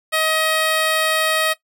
10% pulse tone, 632 Hz, D#5, 27 cents sharp, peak -8 dBFS, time 0.12-1.54 s, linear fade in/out 20 ms, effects noise-tail reverb RT60 0.1 s tail -17 dB re dry

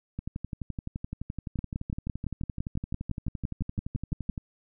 two click trains, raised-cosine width 5 ms, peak -21 / -18 dBFS, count 50 / 17, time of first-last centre 0.19-4.378 / 1.59-4.297 s, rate 11.7 / 5.91 Hz, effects none

